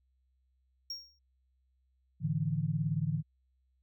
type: tone with exponential decay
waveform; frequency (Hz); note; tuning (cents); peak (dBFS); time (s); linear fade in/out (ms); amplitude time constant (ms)
triangle; 5570; F8; -5; -33; 0.9-1.19; 5; 62
type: chord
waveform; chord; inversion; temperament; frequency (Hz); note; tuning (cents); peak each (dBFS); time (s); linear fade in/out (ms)
sine; A suspended fourth; none; equal with one note detuned; 107.8 / 146.83 / 164.81; A2 / D3 / E3; -35 / 0 / 0; -37 / -32 / -33; 2.2-3.23; 50
effects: added 64 Hz sine -70 dBFS peak until 3.82 s